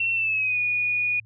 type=tone with pitch glide; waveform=sine; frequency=2710 to 2457 Hz; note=E7 to D#7; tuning=+47 to -22 cents; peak=-21 dBFS; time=0-1.2 s; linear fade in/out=5 ms; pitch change=-169 cents; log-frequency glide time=0.13-0.59 s; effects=added 109 Hz sine -48 dBFS peak until 1.25 s